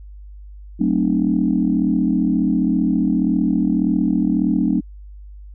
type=chord; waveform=sine; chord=F# diminished seventh; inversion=none; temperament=equal with one note detuned; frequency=185 / 220 / 261.6 / 303.5 Hz; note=F#3 / A3 / C4 / Eb4; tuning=0 / 0 / 0 / -43 cents; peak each=-20 dBFS; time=0.79-4.81 s; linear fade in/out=20 ms; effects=tanh soft clip ceiling -5 dBFS + added 50 Hz sine -35 dBFS peak until 5.54 s